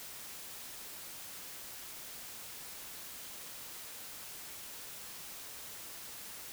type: silence
effects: white hiss -47 dBFS RMS until 6.52 s